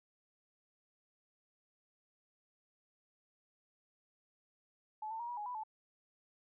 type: tone with pitch steps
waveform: sine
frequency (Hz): 861 / 894 / 947 / 966 / 835 / 988 / 869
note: A5 / A5 / A#5 / B5 / G#5 / B5 / A5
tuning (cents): -38 / +27 / +27 / -39 / +9 / 0 / -22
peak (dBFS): -39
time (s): 5.02-5.636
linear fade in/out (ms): 5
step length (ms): 88
effects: none